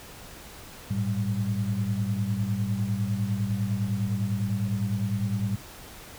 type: tone cluster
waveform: sine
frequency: 104.4 / 114.3 / 194.8 Hz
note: G#2 / A#2 / G3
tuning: +10 / -34 / -11 cents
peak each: -29 dBFS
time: 0.9-5.56 s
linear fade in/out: 10 ms
effects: pink hiss -45 dBFS RMS until 6.18 s